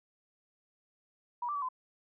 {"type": "tone with pitch steps", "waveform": "sine", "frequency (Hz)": [965, 1173, 1141, 1021], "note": ["B5", "D6", "C#6", "C6"], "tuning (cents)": [-40, -2, 50, -43], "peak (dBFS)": -32, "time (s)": [1.42, 1.688], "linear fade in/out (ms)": 5, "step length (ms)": 67, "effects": []}